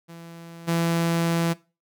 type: tone with level steps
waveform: sawtooth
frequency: 167.7 Hz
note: E3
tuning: 30 cents sharp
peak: -36 / -17 dBFS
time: 0.08-1.54 s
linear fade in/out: 20 ms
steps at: 0.67 s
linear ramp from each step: 20 ms
effects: noise-tail reverb RT60 0.3 s tail -20 dB re dry